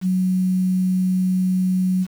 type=tone with quantisation; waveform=sine; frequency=185 Hz; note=F#3; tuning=in tune; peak=-16 dBFS; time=0.01-2.07 s; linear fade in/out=50 ms; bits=7; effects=none